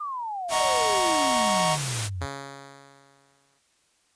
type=exponential sweep; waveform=sine; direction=down; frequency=1230 to 82.4 Hz; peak=-29 dBFS; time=0-2.26 s; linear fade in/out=10 ms
type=noise; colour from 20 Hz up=white; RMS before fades=-29 dBFS; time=0.48-2.1 s; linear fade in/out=50 ms
type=chord; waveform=square; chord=D# minor seventh; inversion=none; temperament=equal; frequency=622.3 / 740 / 932.3 / 1108.7 Hz; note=D#5 / F#5 / A#5 / C#6; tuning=0 / 0 / 0 / 0 cents; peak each=-28 dBFS; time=0.5-1.78 s; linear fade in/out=50 ms
type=tone with exponential decay; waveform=5% pulse; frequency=138.59 Hz; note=C#3; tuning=in tune; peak=-19 dBFS; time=2.21-3.59 s; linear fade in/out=2 ms; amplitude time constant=300 ms
effects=white hiss -66 dBFS RMS until 4.15 s + resampled to 22050 Hz